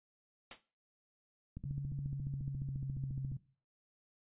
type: noise with exponential decay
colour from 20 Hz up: white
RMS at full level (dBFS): -40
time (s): 0.51-0.62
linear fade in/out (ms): 1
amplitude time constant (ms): 23
type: click train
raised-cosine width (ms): 5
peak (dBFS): -31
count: 26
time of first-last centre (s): 1.57-3.318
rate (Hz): 14.3
type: tone with pitch glide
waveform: sine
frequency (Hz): 140 to 134.22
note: C#3 to C3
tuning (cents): +18 to +45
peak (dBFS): -37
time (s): 1.65-3.37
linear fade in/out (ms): 5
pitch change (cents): -73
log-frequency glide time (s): 1.93-3.07
effects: noise-tail reverb RT60 0.4 s tail -18 dB re dry + resampled to 8000 Hz